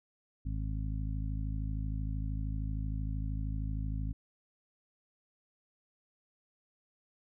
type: harmonic tone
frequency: 53 Hz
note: G#1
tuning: 36 cents sharp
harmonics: 1 / 2 / 3 / 4 / 5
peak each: -34 / -38 / -43 / -48 / -46 dBFS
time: 0.45-4.13 s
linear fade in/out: 10 ms
effects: none